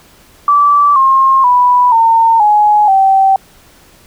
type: tone with pitch steps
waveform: sine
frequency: 1159 / 1069 / 985.9 / 909.3 / 838.7 / 773.5 Hz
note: D6 / C6 / B5 / A#5 / G#5 / G5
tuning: -23 / +37 / -3 / -43 / +17 / -23 cents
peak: -5 dBFS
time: 0.48-3.36 s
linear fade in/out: 2 ms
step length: 480 ms
effects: pink hiss -44 dBFS RMS until 4.06 s